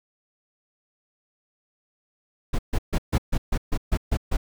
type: noise bursts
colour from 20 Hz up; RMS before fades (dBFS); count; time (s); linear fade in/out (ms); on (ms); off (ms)
brown; -21; 10; 2.53-4.37; 10; 58; 140
effects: none